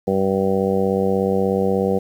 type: harmonic tone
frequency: 96.6 Hz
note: G2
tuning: 25 cents flat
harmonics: 1 / 2 / 3 / 4 / 5 / 6 / 7 / 8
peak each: -30 / -21 / -31 / -23 / -20 / -29 / -31 / -29 dBFS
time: 0.07-1.99 s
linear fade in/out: 10 ms
effects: 8-bit